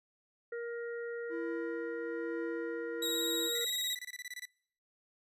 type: harmonic tone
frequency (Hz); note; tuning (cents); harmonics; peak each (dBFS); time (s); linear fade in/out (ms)
470; A#4; +14; 1 / 3 / 4; -37 / -47 / -49; 0.52-3.65; 5
type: tone with tremolo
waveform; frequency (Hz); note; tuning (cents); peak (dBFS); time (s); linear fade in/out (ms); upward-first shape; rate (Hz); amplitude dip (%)
triangle; 334; E4; +23; -34; 1.29-3.51; 50; triangle; 1.1; 50
type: tone with vibrato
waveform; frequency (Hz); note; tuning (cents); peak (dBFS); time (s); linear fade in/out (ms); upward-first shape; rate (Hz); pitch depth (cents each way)
sawtooth; 3811; A#7; +38; -30; 3.02-3.95; 5; sine; 16; 18
type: tone bursts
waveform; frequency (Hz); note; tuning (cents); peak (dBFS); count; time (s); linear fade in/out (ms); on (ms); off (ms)
sawtooth; 1975.5; B6; 0; -37; 16; 3.55-4.454; 2; 34; 24
effects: noise-tail reverb RT60 0.6 s tail -24 dB re dry + resampled to 32000 Hz